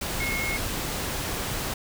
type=tone in noise; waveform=sine; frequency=2166 Hz; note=C#7; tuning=41 cents flat; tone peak=-28 dBFS; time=0.2-0.57 s; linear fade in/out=5 ms; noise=pink; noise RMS=-30 dBFS; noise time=0.01-1.74 s; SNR=-1 dB; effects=none